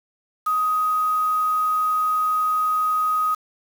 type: tone with quantisation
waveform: sine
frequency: 1254 Hz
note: D#6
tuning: 13 cents sharp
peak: -18 dBFS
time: 0.46-3.35 s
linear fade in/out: 10 ms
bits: 6
effects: none